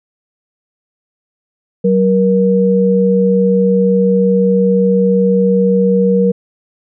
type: tone pair together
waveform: sine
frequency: 188.9 / 474.4 Hz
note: F#3 / A#4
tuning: +36 / +30 cents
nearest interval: octave + major third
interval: 1594 cents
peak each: -11 dBFS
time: 1.84-6.32 s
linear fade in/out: 10 ms
effects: none